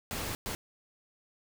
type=noise bursts at uneven times; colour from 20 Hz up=pink; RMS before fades=-36 dBFS; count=2; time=0.11-0.35 / 0.46-0.55 s; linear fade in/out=0 ms; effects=none

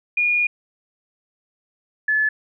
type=tone pair in turn; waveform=sine; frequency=2436 / 1724.8 Hz; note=D#7 / A6; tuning=-37 / -35 cents; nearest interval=tritone; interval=598 cents; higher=first; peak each=-16 / -16 dBFS; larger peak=neither; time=0.17-0.47 / 2.08-2.29 s; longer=first; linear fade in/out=5 ms; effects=none

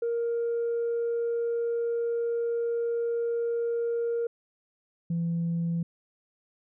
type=tone pair in turn; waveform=sine; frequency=467.7 / 168.44 Hz; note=A#4 / E3; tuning=+6 / +38 cents; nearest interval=octave + tritone; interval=1768 cents; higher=first; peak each=-24 dBFS; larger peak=neither; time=0.02-4.27 / 5.1-5.83 s; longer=first; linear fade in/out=5 ms; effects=tanh soft clip ceiling -23 dBFS

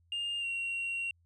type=tone with pitch glide; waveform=sine; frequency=2814 to 2747 Hz; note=F7 to F7; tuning=+12 to -29 cents; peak=-30 dBFS; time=0.12-1.11 s; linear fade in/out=2 ms; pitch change=-41 cents; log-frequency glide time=0.39-0.46 s; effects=tanh soft clip ceiling -31 dBFS + added 85 Hz sine -65 dBFS peak until 1.25 s

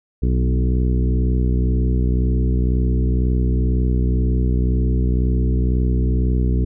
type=harmonic tone with a mistuned harmonic; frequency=62 Hz; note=B1; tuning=7 cents sharp; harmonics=1 / 2 / 3 / 4 / 5 / 6 / 7; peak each=-16 / -22 / -26 / -28 / -30 / -32 / -33 dBFS; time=0.22-6.65 s; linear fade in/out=10 ms; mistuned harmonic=3; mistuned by=+15 cents; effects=none

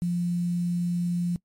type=tone with quantisation; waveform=sine; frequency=174.61 Hz; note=F3; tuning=in tune; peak=-23 dBFS; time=0.02-1.36 s; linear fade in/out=0 ms; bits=8; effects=noise-tail reverb RT60 0.1 s tail -22 dB re dry + MP3 64 kbps

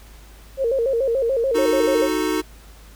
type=tone with vibrato; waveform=sine; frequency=499 Hz; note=B4; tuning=18 cents sharp; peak=-17 dBFS; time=0.57-2.09 s; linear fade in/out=50 ms; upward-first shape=square; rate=6.9 Hz; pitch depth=130 cents each way
type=chord; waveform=square; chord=D# diminished; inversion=none; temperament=equal with one note detuned; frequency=311.1 / 368.3 / 440 Hz; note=D#4 / F#4 / A4; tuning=0 / -8 / 0 cents; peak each=-23 / -25 / -27 dBFS; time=1.54-2.42 s; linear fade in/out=20 ms
effects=added 52 Hz sine -42 dBFS peak until 2.95 s + pink hiss -49 dBFS RMS until 2.95 s

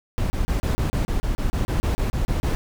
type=noise bursts; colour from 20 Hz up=brown; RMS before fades=-22 dBFS; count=16; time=0.18-2.55 s; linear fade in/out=0 ms; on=120 ms; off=30 ms; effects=none

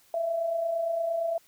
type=tone pair together; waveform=sine; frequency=640.3 / 669 Hz; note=D#5 / E5; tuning=+49 / +25 cents; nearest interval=minor second; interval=76 cents; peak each=-36 / -26 dBFS; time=0.14-1.38 s; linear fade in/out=2 ms; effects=white hiss -61 dBFS RMS until 1.47 s

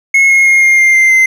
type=tone with pitch steps; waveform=triangle; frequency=2175 / 2157 / 2140 / 2123 / 2106 / 2089 / 2072 Hz; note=C#7 / C#7 / C7 / C7 / C7 / C7 / C7; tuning=-33 / -48 / +38 / +25 / +11 / -3 / -17 cents; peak=-3 dBFS; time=0.14-1.26 s; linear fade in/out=5 ms; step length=160 ms; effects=none

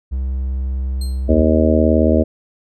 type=tone; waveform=triangle; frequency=65.41 Hz; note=C2; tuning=in tune; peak=-16 dBFS; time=0.11-1.44 s; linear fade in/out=20 ms
type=tone with exponential decay; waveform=25% pulse; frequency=4186 Hz; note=C8; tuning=in tune; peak=-25 dBFS; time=1.01-1.3 s; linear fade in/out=5 ms; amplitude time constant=61 ms
type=harmonic tone; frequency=78.5 Hz; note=D#2; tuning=16 cents sharp; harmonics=1 / 3 / 4 / 5 / 6 / 7 / 8; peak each=-16 / -16 / -18 / -22 / -22 / -20 / -19 dBFS; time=1.28-2.24 s; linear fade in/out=20 ms
effects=none

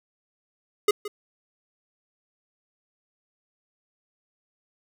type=tone with echo; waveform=square; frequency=415.3 Hz; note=G#4; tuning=in tune; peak=-16 dBFS; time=0.88-0.91 s; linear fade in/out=5 ms; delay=170 ms; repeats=1; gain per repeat=-15 dB; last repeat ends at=1.08 s; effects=none

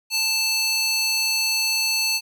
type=tone with high-pass filter; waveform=square; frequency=881 Hz; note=A5; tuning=2 cents sharp; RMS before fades=-22 dBFS; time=0.1-2.21 s; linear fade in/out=50 ms; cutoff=3600 Hz; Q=2.2; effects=none

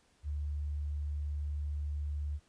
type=tone; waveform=sine; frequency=73.42 Hz; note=D2; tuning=in tune; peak=-33 dBFS; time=0.23-2.4 s; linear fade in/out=50 ms; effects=pink hiss -69 dBFS RMS until 2.48 s + resampled to 22050 Hz

